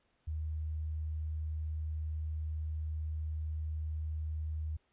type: tone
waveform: sine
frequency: 77.78 Hz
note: D#2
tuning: in tune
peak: -34 dBFS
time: 0.27-4.77 s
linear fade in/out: 10 ms
effects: pink hiss -75 dBFS RMS until 4.92 s + resampled to 8000 Hz